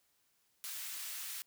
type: high-pass noise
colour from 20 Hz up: white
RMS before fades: -43 dBFS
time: 0.64-1.42 s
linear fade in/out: 0 ms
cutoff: 1500 Hz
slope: 12 dB/octave
effects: white hiss -75 dBFS RMS until 1.46 s